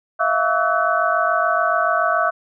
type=tone cluster; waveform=sine; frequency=647 / 694 / 1136 / 1297 / 1501 Hz; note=E5 / F5 / C#6 / E6 / F#6; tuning=-32 / -11 / +42 / -28 / +24 cents; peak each=-22 dBFS; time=0.19-2.31 s; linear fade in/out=20 ms; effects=none